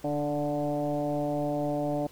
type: tone with frequency modulation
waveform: sine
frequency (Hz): 440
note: A4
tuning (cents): 0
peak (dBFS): -26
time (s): 0.04-2.07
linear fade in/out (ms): 5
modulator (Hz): 146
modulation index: 2
effects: pink hiss -54 dBFS RMS until 2.11 s